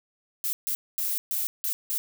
violet noise bursts at uneven times, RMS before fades -28 dBFS, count 6, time 0.44-0.53 / 0.67-0.75 / 0.98-1.18 / 1.31-1.47 / 1.64-1.73 / 1.9-1.98 s, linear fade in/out 0 ms, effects none

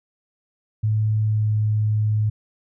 sine tone with pitch glide, 108 to 107.07 Hz, A2 to A2, -32 to -47 cents, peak -17 dBFS, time 0.83-2.3 s, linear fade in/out 10 ms, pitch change -15 cents, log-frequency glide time 1.21-1.48 s, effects none

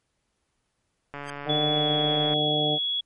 click train, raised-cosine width 0.5 ms, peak -21 dBFS, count 172, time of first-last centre 1.14-2.336 s, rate 143 Hz
sawtooth tone with exponential growth, 1585 Hz, G6, 19 cents sharp, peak -30 dBFS, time 1.21-1.3 s, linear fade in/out 1 ms, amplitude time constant 18 ms
harmonic tone, 150.4 Hz, D3, 42 cents sharp, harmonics 1 / 2 / 3 / 4 / 5, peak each -30 / -30 / -30 / -30 / -30 dBFS, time 1.45-2.79 s, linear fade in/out 50 ms
sine tone with pitch glide, 3415 to 3358 Hz, G#7 to G#7, +48 to +18 cents, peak -24 dBFS, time 1.49-3.01 s, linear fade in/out 10 ms, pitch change -30 cents, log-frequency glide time 1.6-1.94 s
effects pink hiss -75 dBFS RMS until 3.05 s + MP3 48 kbps

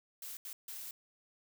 blue noise bursts at uneven times, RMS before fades -45 dBFS, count 3, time 0.22-0.37 / 0.45-0.53 / 0.68-0.91 s, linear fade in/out 2 ms, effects none

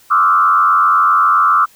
sine tone with frequency modulation, 1244.5 Hz, D#6, in tune, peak -8 dBFS, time 0.1-1.66 s, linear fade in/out 20 ms, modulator 87.6 Hz, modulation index 1.5, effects white hiss -48 dBFS RMS until 1.75 s

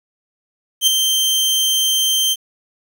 sawtooth tone with ADSR envelope, 3136 Hz, G7, in tune, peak -5 dBFS, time 0.81-2.36 s, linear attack 63 ms, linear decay 6 ms, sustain -6 dB, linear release 39 ms, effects 7-bit

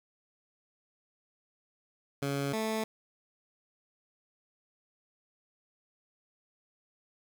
15% pulse tone pair in turn, 140 / 219.8 Hz, C#3 / A3, +18 / -2 cents, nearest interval minor sixth, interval 780 cents, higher second, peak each -24 / -24 dBFS, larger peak neither, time 2.22-2.53 / 2.53-2.84 s, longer neither, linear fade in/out 5 ms, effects 11-bit

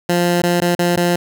15% pulse tone with dropouts, 174.8 Hz, F3, 2 cents sharp, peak -7 dBFS, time 0.09-1.16 s, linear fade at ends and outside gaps 5 ms, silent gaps 0.42-0.434 / 0.604-0.617 / 0.751-0.79 / 0.961-0.972 s, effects none

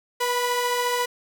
sawtooth tone pair together, 486.8 / 987.8 Hz, B4 / B5, -25 / 0 cents, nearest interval octave, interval 1225 cents, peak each -21 dBFS, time 0.2-1.06 s, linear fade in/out 10 ms, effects none

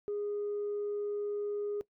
sine tone, 412.1 Hz, G#4, 13 cents flat, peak -31 dBFS, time 0.08-1.81 s, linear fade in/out 0 ms, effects noise-tail reverb RT60 0.1 s tail -20 dB re dry + tanh soft clip ceiling -29 dBFS

